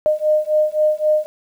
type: beating tone pair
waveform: sine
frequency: 610 / 613.8 Hz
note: D#5 / D#5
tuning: -34 / -24 cents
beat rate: 3.8 Hz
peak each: -17 dBFS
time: 0.06-1.26 s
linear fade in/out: 0 ms
effects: 8-bit